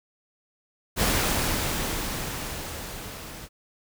pink noise with level ramp, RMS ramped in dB -22 to -41 dBFS, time 0.96-3.49 s, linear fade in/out 50 ms, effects none

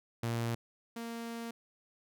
sawtooth tone pair in turn, 116.54 / 231.7 Hz, A#2 / A#3, 0 / -10 cents, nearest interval octave, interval 1190 cents, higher second, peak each -28 / -35 dBFS, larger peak first, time 0.23-0.55 / 0.96-1.51 s, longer second, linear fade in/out 5 ms, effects none

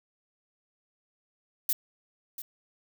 violet noise with echo, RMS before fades -26 dBFS, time 1.69-1.73 s, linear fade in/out 2 ms, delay 690 ms, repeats 1, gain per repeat -13 dB, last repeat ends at 2.42 s, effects none

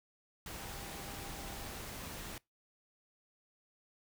sine tone in noise, 795 Hz, G5, 24 cents sharp, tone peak -54 dBFS, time 0.59-1.79 s, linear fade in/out 2 ms, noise pink, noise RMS -45 dBFS, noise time 0.46-2.38 s, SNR -12 dB, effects noise-tail reverb RT60 0.2 s tail -24 dB re dry

